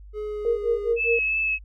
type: tone with pitch glide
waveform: triangle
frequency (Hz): 423 to 410.5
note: G#4 to G#4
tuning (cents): +32 to -20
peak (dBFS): -26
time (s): 0.13-0.96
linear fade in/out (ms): 50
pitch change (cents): -52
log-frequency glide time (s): 0.24-0.73
type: tone with tremolo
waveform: sine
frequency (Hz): 466.2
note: A#4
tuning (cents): 0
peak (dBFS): -18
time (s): 0.45-1.19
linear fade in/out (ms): 2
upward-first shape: sine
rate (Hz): 4.8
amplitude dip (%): 100
type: tone with vibrato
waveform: sine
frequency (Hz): 2600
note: E7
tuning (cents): -24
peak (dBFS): -21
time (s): 0.96-1.59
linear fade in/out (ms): 50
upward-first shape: triangle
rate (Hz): 2.9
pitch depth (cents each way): 20
effects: added 50 Hz sine -41 dBFS peak until 1.64 s